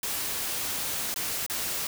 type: noise with dropouts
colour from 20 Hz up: white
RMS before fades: -31 dBFS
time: 0.03-1.87 s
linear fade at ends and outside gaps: 2 ms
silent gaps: 1.142-1.16 / 1.464-1.498 s
effects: none